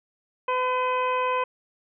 harmonic tone with a mistuned harmonic, 506 Hz, B4, 42 cents sharp, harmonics 1 / 2 / 3 / 4 / 5 / 6, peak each -27 / -24 / -37 / -40 / -33 / -43 dBFS, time 0.48-1.44 s, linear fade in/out 5 ms, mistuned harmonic 6, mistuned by +34 cents, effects none

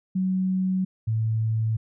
sine tone pair in turn, 187.1 / 111.03 Hz, F#3 / A2, +20 / +16 cents, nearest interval major sixth, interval 904 cents, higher first, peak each -21 dBFS, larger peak neither, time 0.15-0.85 / 1.07-1.77 s, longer neither, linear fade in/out 10 ms, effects none

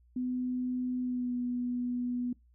sine tone with pitch glide, 251.3 to 245.7 Hz, B3 to B3, +30 to -9 cents, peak -30 dBFS, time 0.16-2.33 s, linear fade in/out 5 ms, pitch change -39 cents, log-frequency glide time 1.01-1.34 s, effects noise-tail reverb RT60 0.2 s tail -23 dB re dry + added 60 Hz sine -60 dBFS peak until 2.54 s

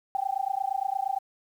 sine tone with amplitude modulation, 780 Hz, G5, 9 cents flat, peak -22 dBFS, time 0.15-1.19 s, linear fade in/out 0 ms, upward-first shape sine, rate 28.6 Hz, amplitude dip 100%, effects 9-bit

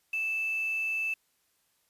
sine tone with quantisation, 2637 Hz, E7, in tune, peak -28 dBFS, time 0.13-1.14 s, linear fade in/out 5 ms, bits 8, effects white hiss -72 dBFS RMS until 1.89 s + resampled to 32000 Hz

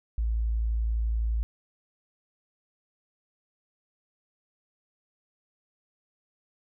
sine tone, 55.9 Hz, A1, 28 cents sharp, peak -24 dBFS, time 0.18-1.43 s, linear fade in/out 0 ms, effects none

